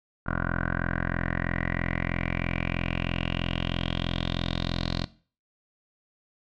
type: tone with low-pass filter sweep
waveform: 10% pulse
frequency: 43.09 Hz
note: F1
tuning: 22 cents flat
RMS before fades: -29 dBFS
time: 0.26-5.05 s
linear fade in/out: 10 ms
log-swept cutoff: 1400 to 4200 Hz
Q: 6.4
effects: noise-tail reverb RT60 0.4 s tail -18 dB re dry